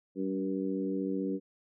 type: harmonic tone with a mistuned harmonic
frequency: 95.5 Hz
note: G2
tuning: 45 cents flat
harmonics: 2 / 3 / 4 / 5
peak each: -35 / -33 / -37 / -39 dBFS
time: 0.15-1.4 s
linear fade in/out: 50 ms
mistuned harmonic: 2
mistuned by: +19 cents
effects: none